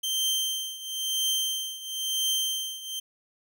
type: tone with tremolo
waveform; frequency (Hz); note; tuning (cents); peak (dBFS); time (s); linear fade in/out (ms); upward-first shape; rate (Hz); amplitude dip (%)
sawtooth; 3136; G7; 0; -20; 0.03-3; 10; triangle; 0.99; 85
effects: none